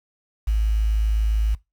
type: tone with quantisation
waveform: sine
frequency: 53.7 Hz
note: A1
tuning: 41 cents flat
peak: -17 dBFS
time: 0.47-1.55 s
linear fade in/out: 10 ms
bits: 7
effects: noise-tail reverb RT60 0.2 s tail -20 dB re dry